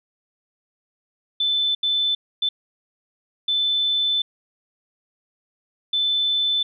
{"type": "tone bursts at uneven times", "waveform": "sine", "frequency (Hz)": 3520, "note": "A7", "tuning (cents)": 0, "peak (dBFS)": -18, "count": 5, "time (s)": [[1.4, 1.75], [1.83, 2.15], [2.42, 2.49], [3.48, 4.22], [5.93, 6.63]], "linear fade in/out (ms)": 5, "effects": []}